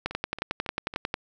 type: two click trains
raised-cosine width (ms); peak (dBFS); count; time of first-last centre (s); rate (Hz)
0.3; -11 / -21; 13 / 4; 0.06-1.141 / 0.11-0.939; 11.1 / 3.62
effects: none